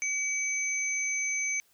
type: tone pair together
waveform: sine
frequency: 2285 / 6184 Hz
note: D7 / G8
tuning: -48 / -24 cents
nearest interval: octave + perfect fourth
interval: 1724 cents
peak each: -30 / -31 dBFS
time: 0.02-1.6 s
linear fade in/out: 0 ms
effects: white hiss -66 dBFS RMS until 1.73 s